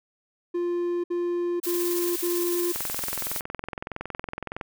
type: tone bursts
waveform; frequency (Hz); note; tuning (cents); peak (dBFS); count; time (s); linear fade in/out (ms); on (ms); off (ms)
triangle; 349.2; F4; 0; -22; 4; 0.54-2.723; 10; 500; 61
type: noise with tremolo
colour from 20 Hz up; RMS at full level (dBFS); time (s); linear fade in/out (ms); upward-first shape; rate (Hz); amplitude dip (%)
blue; -30; 1.63-3.41; 10; square; 18; 25
type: click train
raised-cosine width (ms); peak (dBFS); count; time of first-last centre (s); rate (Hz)
0.5; -17; 41; 2.76-4.612; 21.6
effects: none